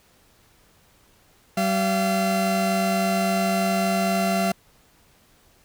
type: tone pair together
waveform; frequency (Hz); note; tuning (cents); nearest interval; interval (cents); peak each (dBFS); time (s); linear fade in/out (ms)
40% pulse; 191.66 / 683; G3 / F5; -39 / -39; octave + minor seventh; 2200; -22; 1.57-4.52; 5
effects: pink hiss -58 dBFS RMS until 5.64 s